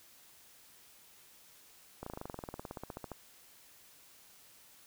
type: slowing click train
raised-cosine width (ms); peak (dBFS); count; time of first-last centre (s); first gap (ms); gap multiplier
1; -27; 22; 2.03-3.117; 34; 1.04
effects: white hiss -60 dBFS RMS until 4.86 s